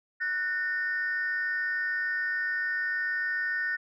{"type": "tone pair together", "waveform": "sine", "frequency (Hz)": [1483, 1823.4], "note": ["F#6", "A#6"], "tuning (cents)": [4, -39], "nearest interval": "major third", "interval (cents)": 357, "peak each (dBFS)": [-30, -28], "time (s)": [0.2, 3.77], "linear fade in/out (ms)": 20, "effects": ["tanh soft clip ceiling -21 dBFS"]}